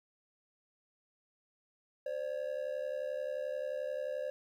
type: ring-modulated tone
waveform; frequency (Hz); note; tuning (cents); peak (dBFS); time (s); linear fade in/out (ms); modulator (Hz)
triangle; 554.4; C#5; 0; -30; 2.06-4.3; 0; 35.7
effects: 12-bit